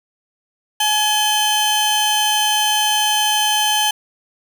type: tone pair together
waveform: sawtooth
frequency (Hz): 847 / 3084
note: G#5 / G7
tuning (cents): +34 / -29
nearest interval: octave + minor seventh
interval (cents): 2237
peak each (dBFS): -14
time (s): 0.8-3.91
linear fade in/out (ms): 5
effects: none